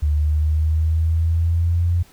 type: linear sweep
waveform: sine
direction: up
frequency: 74 to 87.31 Hz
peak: -15 dBFS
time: 0.02-2.03 s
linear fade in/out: 10 ms
effects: pink hiss -51 dBFS RMS until 2.12 s